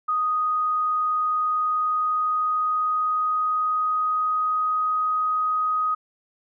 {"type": "tone with pitch glide", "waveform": "sine", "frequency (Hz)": [1244.5, 1253.2], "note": ["D#6", "D#6"], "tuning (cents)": [0, 12], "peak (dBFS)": -20, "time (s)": [0.08, 5.95], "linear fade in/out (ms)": 10, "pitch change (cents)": 12, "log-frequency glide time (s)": [1.46, 4.94], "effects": []}